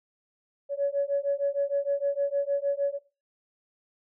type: beating tone pair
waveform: sine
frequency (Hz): 560 / 566.5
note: C#5 / C#5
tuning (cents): +18 / +37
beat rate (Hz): 6.5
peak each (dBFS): -27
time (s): 0.69-2.99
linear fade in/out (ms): 50
effects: noise-tail reverb RT60 0.3 s tail -17 dB re dry + tanh soft clip ceiling -17 dBFS